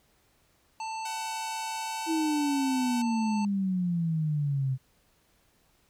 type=harmonic tone; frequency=887 Hz; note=A5; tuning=14 cents sharp; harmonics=1 / 3 / 5 / 7 / 9; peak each=-33 / -43 / -47 / -50 / -52 dBFS; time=0.8-3.45 s; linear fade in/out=2 ms
type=tone with pitch glide; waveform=5% pulse; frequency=751 to 755.8 Hz; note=F#5 to F#5; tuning=+26 to +37 cents; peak=-26 dBFS; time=1.05-3.02 s; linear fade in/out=5 ms; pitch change=+11 cents; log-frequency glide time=1.73-2.08 s
type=exponential sweep; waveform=sine; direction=down; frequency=329.6 to 128.9 Hz; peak=-25 dBFS; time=2.06-4.78 s; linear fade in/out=50 ms
effects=pink hiss -67 dBFS RMS until 5.89 s